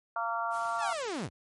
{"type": "harmonic tone", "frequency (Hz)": 230, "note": "A#3", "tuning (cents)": -23, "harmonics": [3, 4, 5, 6], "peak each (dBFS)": [-35, -35, -35, -35], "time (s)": [0.16, 0.93], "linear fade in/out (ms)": 2}
{"type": "noise", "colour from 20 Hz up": "white", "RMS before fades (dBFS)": -49, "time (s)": [0.5, 1.14], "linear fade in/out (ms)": 50}
{"type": "linear sweep", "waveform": "sawtooth", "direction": "down", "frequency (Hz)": [932.3, 61.74], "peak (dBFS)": -29, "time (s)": [0.78, 1.3], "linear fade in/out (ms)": 50}
{"effects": ["MP3 48 kbps"]}